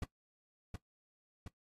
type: noise with echo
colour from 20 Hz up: brown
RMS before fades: -34 dBFS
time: 0.02-0.04 s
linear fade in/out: 5 ms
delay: 720 ms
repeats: 2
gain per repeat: -4 dB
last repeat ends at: 1.48 s
effects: noise-tail reverb RT60 0.1 s tail -17 dB re dry + AAC 32 kbps